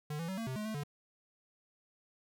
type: tone with pitch steps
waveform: square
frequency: 149.8 / 166.9 / 189.8 / 227.1 / 130.2 / 212.3 / 218.1 / 145.1 Hz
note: D3 / E3 / F#3 / A#3 / C3 / G#3 / A3 / D3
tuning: +35 / +22 / +44 / -45 / -8 / +38 / -15 / -21 cents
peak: -37 dBFS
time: 0.1-0.836 s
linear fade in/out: 5 ms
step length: 92 ms
effects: none